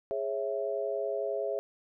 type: chord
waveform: sine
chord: C# minor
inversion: second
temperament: equal with one note detuned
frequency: 415.3 / 548.6 / 659.3 Hz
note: G#4 / C#5 / E5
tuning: 0 / -18 / 0 cents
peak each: -34 dBFS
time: 0.11-1.59 s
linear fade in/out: 0 ms
effects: none